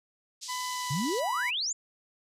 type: band-pass noise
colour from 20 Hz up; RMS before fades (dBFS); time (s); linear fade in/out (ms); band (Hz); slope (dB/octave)
pink; -41; 0.41-1.21; 20; 4200 to 7400; 24
type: tone with pitch glide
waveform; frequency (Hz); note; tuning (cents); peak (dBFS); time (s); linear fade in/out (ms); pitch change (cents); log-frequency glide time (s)
sawtooth; 1001 to 984.4; B5 to B5; +23 to -6; -29; 0.48-1.51; 20; -29; 0.7-1.14
type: exponential sweep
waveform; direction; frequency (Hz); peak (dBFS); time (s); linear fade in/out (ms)
sine; up; 125.3 to 7459; -28; 0.9-1.73; 10
effects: resampled to 32000 Hz